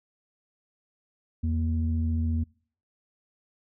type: tone pair together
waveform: sine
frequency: 83 / 234.8 Hz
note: E2 / A#3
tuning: +12 / +13 cents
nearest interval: octave + tritone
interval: 1801 cents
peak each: -24 / -30 dBFS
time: 1.43-2.44 s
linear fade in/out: 10 ms
effects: noise-tail reverb RT60 0.5 s tail -26 dB re dry + tanh soft clip ceiling -16 dBFS